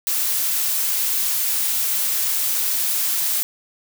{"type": "noise", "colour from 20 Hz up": "blue", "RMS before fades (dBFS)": -21, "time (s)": [0.07, 3.43], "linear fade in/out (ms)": 0, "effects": []}